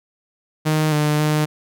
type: tone with pitch steps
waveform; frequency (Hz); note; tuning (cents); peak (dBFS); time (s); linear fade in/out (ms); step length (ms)
sawtooth; 155 / 150.2 / 152.2; D#3 / D3 / D#3; -6 / +39 / -38; -12; 0.65-1.46; 20; 270
effects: none